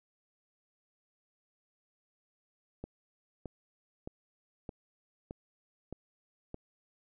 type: click train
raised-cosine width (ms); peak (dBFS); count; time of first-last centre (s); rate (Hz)
2; -27; 7; 2.84-6.544; 1.62
effects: none